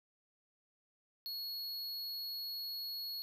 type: tone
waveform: square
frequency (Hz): 4338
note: C#8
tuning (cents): -38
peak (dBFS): -40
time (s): 1.26-3.22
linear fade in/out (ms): 0
effects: 13-bit